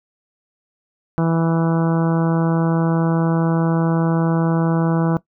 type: harmonic tone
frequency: 164.81 Hz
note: E3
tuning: in tune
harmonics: 1 / 2 / 3 / 4 / 5 / 6 / 7 / 8 / 9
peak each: -16 / -22 / -26 / -28 / -30 / -32 / -33 / -34 / -35 dBFS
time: 1.18-5.17 s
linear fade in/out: 0 ms
effects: noise-tail reverb RT60 0.1 s tail -18 dB re dry